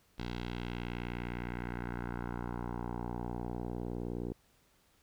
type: tone with low-pass filter sweep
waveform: 10% pulse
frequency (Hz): 59.7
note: A#1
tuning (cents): +42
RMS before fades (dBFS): -39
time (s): 0.18-4.33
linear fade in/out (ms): 10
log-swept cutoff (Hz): 4100 to 460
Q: 2
effects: pink hiss -69 dBFS RMS until 5.02 s